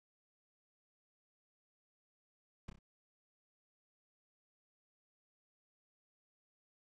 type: noise with echo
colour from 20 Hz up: brown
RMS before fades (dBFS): -44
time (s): 2.68-2.7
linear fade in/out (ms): 5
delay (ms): 30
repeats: 3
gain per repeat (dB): -7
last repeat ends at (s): 2.79
effects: low-pass 7000 Hz 12 dB/octave